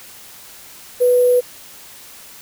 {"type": "tone with sample-and-hold", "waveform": "sine", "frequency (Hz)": 493.9, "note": "B4", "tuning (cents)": 0, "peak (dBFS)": -10, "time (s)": [1, 1.41], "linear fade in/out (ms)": 20, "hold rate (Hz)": 11025, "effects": ["white hiss -40 dBFS RMS until 2.41 s"]}